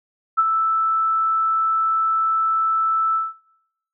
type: tone with ADSR envelope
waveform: sine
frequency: 1318.5 Hz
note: E6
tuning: in tune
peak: -11 dBFS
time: 0.37-3.33 s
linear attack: 20 ms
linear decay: 41 ms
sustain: -6 dB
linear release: 180 ms
effects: noise-tail reverb RT60 0.8 s tail -20 dB re dry